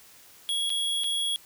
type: tone with dropouts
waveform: square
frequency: 3328 Hz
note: G#7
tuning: 3 cents sharp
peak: -26 dBFS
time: 0.49-1.36 s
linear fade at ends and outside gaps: 0 ms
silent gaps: 0.695-0.702 / 1.036-1.042 s
effects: white hiss -53 dBFS RMS until 1.45 s